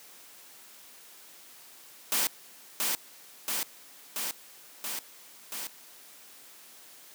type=noise with echo; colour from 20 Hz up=white; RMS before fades=-27 dBFS; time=2.12-2.27 s; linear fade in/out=0 ms; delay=680 ms; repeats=5; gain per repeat=-2 dB; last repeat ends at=5.67 s; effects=white hiss -52 dBFS RMS until 7.14 s + high-pass 200 Hz 12 dB/octave